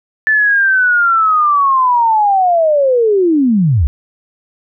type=linear sweep; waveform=sine; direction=down; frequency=1760 to 60.9 Hz; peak=-8 dBFS; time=0.27-3.87 s; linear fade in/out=0 ms; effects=none